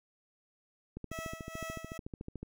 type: click train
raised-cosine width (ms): 3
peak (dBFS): -28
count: 21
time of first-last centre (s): 0.97-2.43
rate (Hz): 13.7
type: tone with tremolo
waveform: 15% pulse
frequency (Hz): 650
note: E5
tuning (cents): -24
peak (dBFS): -33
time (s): 1.11-1.98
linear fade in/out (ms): 10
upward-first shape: sine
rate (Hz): 2.3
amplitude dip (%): 70
effects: none